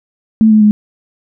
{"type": "tone with pitch steps", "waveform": "sine", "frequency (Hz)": [220, 215.1, 210.3], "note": ["A3", "A3", "G#3"], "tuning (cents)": [0, -39, 22], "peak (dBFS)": -4, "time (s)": [0.41, 0.71], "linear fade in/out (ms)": 0, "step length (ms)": 100, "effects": []}